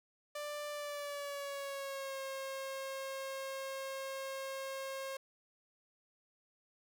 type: tone with pitch glide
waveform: sawtooth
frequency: 590 to 537.9 Hz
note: D5 to C5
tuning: +8 to +48 cents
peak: -36 dBFS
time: 0.35-5.17 s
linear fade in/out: 5 ms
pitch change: -160 cents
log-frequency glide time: 0.71-2.19 s
effects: none